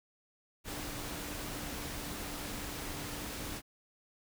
sine tone in noise, 293.7 Hz, D4, in tune, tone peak -48 dBFS, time 0.64-3.62 s, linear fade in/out 50 ms, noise pink, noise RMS -41 dBFS, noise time 0.64-3.62 s, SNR -10 dB, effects none

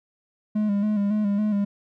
triangle tone with vibrato, 206.9 Hz, G#3, 6 cents flat, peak -18 dBFS, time 0.55-1.65 s, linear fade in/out 10 ms, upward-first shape square, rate 3.6 Hz, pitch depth 44 cents each way, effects none

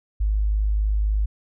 sine tone, 51.91 Hz, G#1, in tune, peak -18 dBFS, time 0.2-1.26 s, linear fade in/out 10 ms, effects none

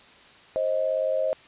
sine tone pair together, 529.3 / 627 Hz, C5 / D#5, +20 / +13 cents, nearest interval minor third, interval 293 cents, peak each -25 dBFS, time 0.56-1.33 s, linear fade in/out 0 ms, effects white hiss -51 dBFS RMS until 1.47 s + resampled to 8000 Hz

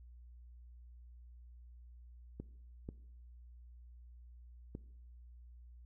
clicks, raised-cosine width 3 ms, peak -30 dBFS, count 3, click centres 2.4 / 2.889 / 4.751 s, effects noise-tail reverb RT60 0.8 s tail -20 dB re dry + added 60 Hz sine -53 dBFS peak until 5.85 s

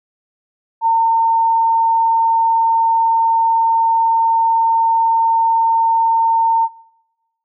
sine tone, 909 Hz, A#5, 44 cents flat, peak -10 dBFS, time 0.81-6.69 s, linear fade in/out 50 ms, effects noise-tail reverb RT60 1.0 s tail -23 dB re dry

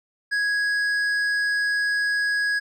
sine tone with hard clipping, 1661.2 Hz, G#6, in tune, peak -22 dBFS, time 0.31-2.6 s, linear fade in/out 20 ms, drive 7 dB, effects none

